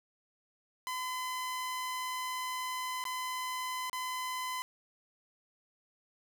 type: tone with dropouts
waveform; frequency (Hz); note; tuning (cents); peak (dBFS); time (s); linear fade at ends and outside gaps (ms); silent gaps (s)
sawtooth; 1017; C6; -50; -31; 0.87-4.62; 0; 3.04-3.053 / 3.897-3.93
effects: none